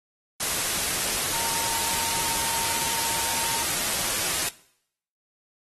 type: tone in noise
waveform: sine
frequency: 917 Hz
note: A#5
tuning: 29 cents flat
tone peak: -34 dBFS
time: 1.33-3.63 s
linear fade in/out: 5 ms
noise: white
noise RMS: -26 dBFS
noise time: 0.4-4.49 s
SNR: -11 dB
effects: noise-tail reverb RT60 0.7 s tail -20 dB re dry + AAC 32 kbps